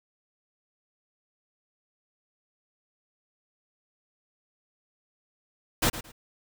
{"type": "noise with echo", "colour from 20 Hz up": "pink", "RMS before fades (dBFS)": -23, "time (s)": [5.82, 5.9], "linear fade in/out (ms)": 10, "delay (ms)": 110, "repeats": 2, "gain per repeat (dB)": -13, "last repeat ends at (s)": 6.12, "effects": []}